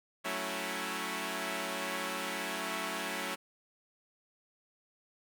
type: chord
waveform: 5% pulse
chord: F# minor seventh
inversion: none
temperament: equal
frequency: 185 / 220 / 277.2 / 329.6 Hz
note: F#3 / A3 / C#4 / E4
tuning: 0 / 0 / 0 / 0 cents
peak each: -29 dBFS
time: 0.24-3.36 s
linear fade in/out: 20 ms
effects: none